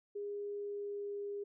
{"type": "tone with pitch glide", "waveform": "sine", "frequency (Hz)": [408.4, 406], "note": ["G#4", "G#4"], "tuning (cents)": [-29, -39], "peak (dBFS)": -38, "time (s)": [0.15, 1.44], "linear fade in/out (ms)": 10, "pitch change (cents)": -10, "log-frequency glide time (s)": [0.54, 1.18], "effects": []}